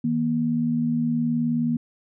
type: tone pair together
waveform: sine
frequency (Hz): 158.85 / 238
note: D#3 / A#3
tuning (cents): +36 / +36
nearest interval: perfect fifth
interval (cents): 700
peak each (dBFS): -27 / -21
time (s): 0.04-1.77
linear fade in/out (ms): 5
effects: none